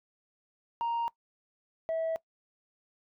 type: tone pair in turn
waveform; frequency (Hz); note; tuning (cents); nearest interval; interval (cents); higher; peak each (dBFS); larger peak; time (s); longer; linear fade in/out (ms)
sine; 933 / 650.5; A#5 / E5; +1 / -23; tritone; 624; first; -26 / -26; neither; 0.81-1.08 / 1.89-2.16; neither; 0
effects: noise-tail reverb RT60 0.1 s tail -22 dB re dry + tanh soft clip ceiling -27 dBFS